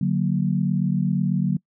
sine chord, D augmented, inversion none, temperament equal, 146.83 / 185 / 233.1 Hz, D3 / F#3 / A#3, 0 / 0 / 0 cents, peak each -23 / -21 / -27 dBFS, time 0.01-1.57 s, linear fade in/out 5 ms, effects noise-tail reverb RT60 0.1 s tail -24 dB re dry

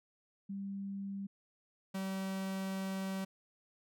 sine / 45% pulse tone pair in turn, 197.3 / 191.79 Hz, G3 / G3, +11 / -38 cents, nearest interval unison, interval 49 cents, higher first, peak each -38 / -36 dBFS, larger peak second, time 0.49-1.27 / 1.94-3.25 s, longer second, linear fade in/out 10 ms, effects none

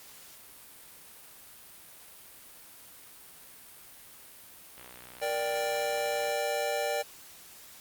click train, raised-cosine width 0.3 ms, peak -32 dBFS, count 96, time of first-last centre 4.78-6.317 s, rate 61.8 Hz
square chord, G minor, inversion first, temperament just, 470.4 / 588 / 784 Hz, Bb4 / D5 / G5, +16 / +2 / 0 cents, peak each -36 / -32 / -35 dBFS, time 5.21-7.03 s, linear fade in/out 20 ms
effects white hiss -51 dBFS RMS until 7.8 s + Opus 48 kbps

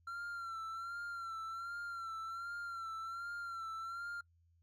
triangle tone with vibrato, 1364 Hz, F6, 41 cents flat, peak -39 dBFS, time 0.07-4.21 s, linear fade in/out 5 ms, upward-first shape sine, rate 1.3 Hz, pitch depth 50 cents each way, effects noise-tail reverb RT60 0.1 s tail -25 dB re dry + added 84 Hz sine -68 dBFS peak until 4.62 s

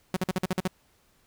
sawtooth tone bursts, 185 Hz, F#3, in tune, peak -20 dBFS, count 8, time 0.14-0.676 s, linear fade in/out 2 ms, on 25 ms, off 48 ms, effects pink hiss -65 dBFS RMS until 1.26 s

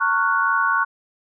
sine chord, Gb major seventh, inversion first, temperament equal with one note detuned, 913.7 / 1108.7 / 1396.9 / 1480 Hz, Bb5 / Db6 / F6 / Gb6, -35 / 0 / 0 / 0 cents, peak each -26 / -20 / -26 / -20 dBFS, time 0-0.85 s, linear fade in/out 20 ms, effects none

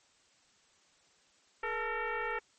sine tone with frequency modulation, 476.1 Hz, A#4, 37 cents sharp, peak -32 dBFS, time 1.63-2.39 s, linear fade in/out 5 ms, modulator 451 Hz, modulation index 4.1, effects white hiss -67 dBFS RMS until 2.58 s + MP3 32 kbps

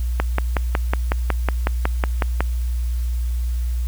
click train, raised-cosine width 0.5 ms, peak -4 dBFS, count 13, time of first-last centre 0.2-2.406 s, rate 5.44 Hz, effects added 60 Hz sine -19 dBFS peak until 3.87 s + white hiss -45 dBFS RMS until 3.87 s

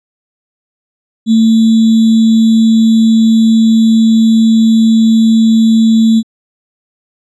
sine tone with sample-and-hold, 223.9 Hz, A3, 30 cents sharp, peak -4 dBFS, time 1.26-6.23 s, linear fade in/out 50 ms, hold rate 3675 Hz, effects low-pass 7000 Hz 12 dB/octave

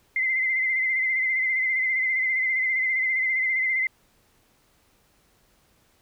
sine tone with vibrato, 2066 Hz, C7, 22 cents flat, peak -21 dBFS, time 0.16-3.87 s, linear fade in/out 2 ms, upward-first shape sine, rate 15 Hz, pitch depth 43 cents each way, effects pink hiss -63 dBFS RMS until 6.01 s

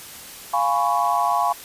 sine chord, C# dominant seventh, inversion first, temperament equal with one note detuned, 698.5 / 830.6 / 996.4 / 1108.7 Hz, E#5 / G#5 / B5 / C#6, 0 / 0 / +15 / 0 cents, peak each -23 dBFS, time 0.53-1.53 s, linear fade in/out 10 ms, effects white hiss -39 dBFS RMS until 1.64 s + resampled to 32000 Hz

